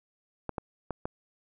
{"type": "clicks", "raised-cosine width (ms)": 1, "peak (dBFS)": -18, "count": 4, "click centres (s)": [0.493, 0.582, 0.907, 1.055], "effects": []}